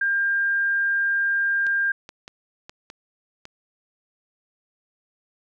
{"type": "tone", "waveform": "sine", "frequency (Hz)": 1600, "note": "G6", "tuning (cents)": 35, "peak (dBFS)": -19, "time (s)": [0.01, 1.92], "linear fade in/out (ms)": 5}
{"type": "clicks", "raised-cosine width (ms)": 0.2, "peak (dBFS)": -22, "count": 6, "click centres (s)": [1.667, 2.091, 2.279, 2.695, 2.901, 3.454]}
{"effects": []}